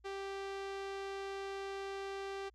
sawtooth tone, 392 Hz, G4, in tune, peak -36 dBFS, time 0.04-2.5 s, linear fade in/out 20 ms, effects added 57 Hz sine -64 dBFS peak until 2.54 s + low-pass 5000 Hz 12 dB/octave

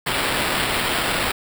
white noise with sample-and-hold, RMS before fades -22 dBFS, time 0.06-1.32 s, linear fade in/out 10 ms, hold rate 6300 Hz, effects none

